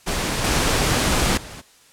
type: noise with level steps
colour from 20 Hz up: pink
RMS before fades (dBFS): -23 / -19 / -37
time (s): 0.06-1.62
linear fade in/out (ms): 20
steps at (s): 0.44 / 1.37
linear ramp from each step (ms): 5
effects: white hiss -52 dBFS RMS until 1.92 s + low-pass 10000 Hz 12 dB/octave